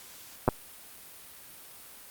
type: clicks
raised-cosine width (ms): 1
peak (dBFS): -8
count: 2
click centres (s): 0.479 / 0.487
effects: white hiss -49 dBFS RMS until 2.1 s + Opus 48 kbps